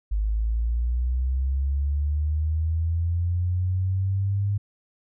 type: linear sweep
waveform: sine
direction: up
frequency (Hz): 51 to 101.9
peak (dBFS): -21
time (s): 0.11-4.58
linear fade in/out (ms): 10
effects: none